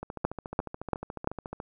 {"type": "two click trains", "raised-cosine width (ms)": 1, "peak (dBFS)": [-11, -22], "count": [4, 23], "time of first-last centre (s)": [[0.25, 1.274], [0.03, 1.601]], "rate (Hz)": [2.93, 14], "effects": []}